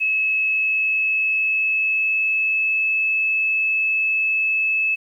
sine tone with pitch glide, 2586 to 2605 Hz, E7 to E7, -34 to -21 cents, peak -17 dBFS, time 0-4.96 s, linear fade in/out 20 ms, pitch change +13 cents, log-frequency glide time 0.2-2.87 s, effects 9-bit

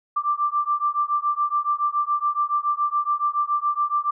sine beating tone pair, 1174.7 / 1181.8 Hz, D6 / D6, 0 / +10 cents, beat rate 7.1 Hz, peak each -23 dBFS, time 0.16-4.11 s, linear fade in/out 10 ms, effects none

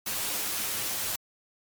white noise with comb filter, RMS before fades -31 dBFS, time 0.06-1.16 s, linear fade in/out 5 ms, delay 9.5 ms, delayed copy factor +0.55, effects MP3 96 kbps

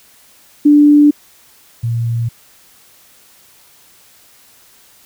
sine tone pair in turn, 293.7 / 116.55 Hz, D4 / A#2, 0 / 0 cents, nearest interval octave + major third, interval 1600 cents, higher first, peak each -4 / -14 dBFS, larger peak first, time 0.65-1.11 / 1.83-2.29 s, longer neither, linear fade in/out 10 ms, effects white hiss -47 dBFS RMS until 5.05 s

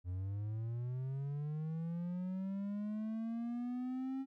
triangle linear sweep, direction up, 87.6 to 270 Hz, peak -35 dBFS, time 0.04-4.26 s, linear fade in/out 50 ms, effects none

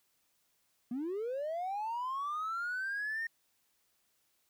triangle linear sweep, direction up, 230 to 1849 Hz, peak -31 dBFS, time 0.91-3.27 s, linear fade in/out 5 ms, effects tanh soft clip ceiling -30 dBFS + white hiss -75 dBFS RMS until 4.49 s

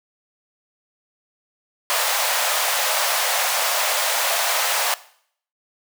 pink high-pass noise, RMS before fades -21 dBFS, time 1.9-4.94 s, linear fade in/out 0 ms, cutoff 560 Hz, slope 48 dB/octave, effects noise-tail reverb RT60 0.6 s tail -18 dB re dry

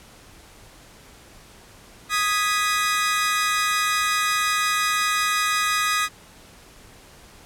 sawtooth chord, G# minor, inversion second, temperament equal, 1244.5 / 1661.2 / 1975.5 Hz, D#6 / G#6 / B6, 0 / 0 / 0 cents, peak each -18 / -24 / -23 dBFS, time 2.09-6.09 s, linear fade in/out 50 ms, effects pink hiss -48 dBFS RMS until 7.45 s + low-pass 12000 Hz 12 dB/octave

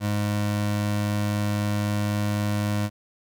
25% pulse tone, 103.83 Hz, G#2, in tune, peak -19 dBFS, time 0-2.9 s, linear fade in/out 50 ms, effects none

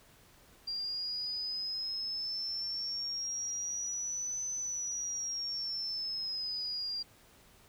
sine exponential two-way sweep, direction up then down, 4754 to 6080 to 4754 Hz, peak -34 dBFS, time 0.67-7.03 s, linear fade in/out 10 ms, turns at 4.5 s, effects pink hiss -61 dBFS RMS until 7.68 s

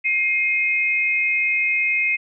sine tone pair together, 2129 / 2518 Hz, C7 / D#7, +30 / +20 cents, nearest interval minor third, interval 290 cents, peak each -20 dBFS, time 0.04-2.17 s, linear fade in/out 20 ms, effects none

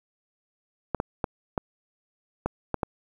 clicks, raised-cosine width 1 ms, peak -11 dBFS, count 7, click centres 0.947 / 1.001 / 1.242 / 1.578 / 2.46 / 2.743 / 2.832 s, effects 8-bit

